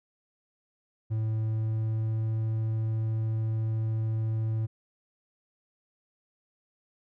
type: tone with pitch glide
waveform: triangle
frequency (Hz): 110 to 110.77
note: A2 to A2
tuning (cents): 0 to +12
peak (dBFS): -24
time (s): 1.1-4.67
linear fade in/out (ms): 20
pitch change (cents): +12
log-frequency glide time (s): 1.42-2.28
effects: none